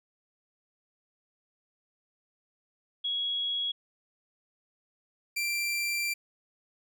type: tone pair in turn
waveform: sine / sawtooth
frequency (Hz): 3328 / 2358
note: G#7 / D7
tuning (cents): +3 / +6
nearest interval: tritone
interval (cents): 597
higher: first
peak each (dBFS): -28 / -25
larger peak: second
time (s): 3.04-3.72 / 5.36-6.14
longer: second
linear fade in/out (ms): 10
effects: none